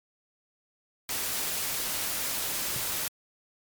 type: noise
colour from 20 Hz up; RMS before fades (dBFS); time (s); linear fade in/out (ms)
white; -31; 1.09-3.08; 2
type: tone with exponential decay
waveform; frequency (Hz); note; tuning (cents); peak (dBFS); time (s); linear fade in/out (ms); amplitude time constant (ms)
triangle; 129.9; C3; -12; -30; 2.76-2.84; 2; 16
effects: MP3 96 kbps